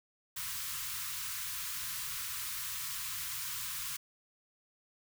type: band-stop noise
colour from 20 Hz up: white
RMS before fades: -39 dBFS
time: 0.36-3.97 s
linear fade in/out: 10 ms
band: 160 to 970 Hz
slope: 96 dB/octave
effects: none